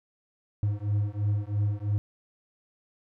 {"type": "beating tone pair", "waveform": "triangle", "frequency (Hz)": [101.8, 104.8], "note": ["G#2", "G#2"], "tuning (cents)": [-34, 16], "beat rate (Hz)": 3, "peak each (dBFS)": -26, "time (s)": [0.63, 1.98], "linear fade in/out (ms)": 0, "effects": []}